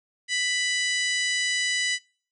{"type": "harmonic tone", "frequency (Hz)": 990, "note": "B5", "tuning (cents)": 4, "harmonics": [2, 3, 4, 5, 6, 7, 8, 9], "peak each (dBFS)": [-26, -30, -32, -34, -36, -37, -38, -39], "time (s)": [0.28, 1.99], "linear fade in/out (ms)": 50, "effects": ["noise-tail reverb RT60 0.5 s tail -26 dB re dry"]}